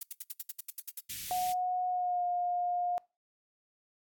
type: noise bursts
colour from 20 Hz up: violet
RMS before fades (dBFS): -36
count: 11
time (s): 0.01-0.992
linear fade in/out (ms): 5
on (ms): 22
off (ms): 74
type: band-stop noise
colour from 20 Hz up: white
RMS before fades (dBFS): -40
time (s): 1.09-1.53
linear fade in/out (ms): 10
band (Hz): 220 to 2200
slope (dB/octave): 24
type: tone with pitch glide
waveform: sine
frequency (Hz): 729 to 710.3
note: F#5 to F5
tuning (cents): -26 to +29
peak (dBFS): -29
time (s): 1.31-2.98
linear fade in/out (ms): 0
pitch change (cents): -45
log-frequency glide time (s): 1.88-2.24
effects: noise-tail reverb RT60 0.3 s tail -25 dB re dry + AAC 64 kbps